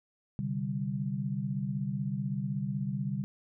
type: chord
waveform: sine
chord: C suspended second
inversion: none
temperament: equal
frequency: 130.81 / 146.83 / 196 Hz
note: C3 / D3 / G3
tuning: 0 / 0 / 0 cents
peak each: -35 / -35 / -34 dBFS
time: 0.39-3.24 s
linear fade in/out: 0 ms
effects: none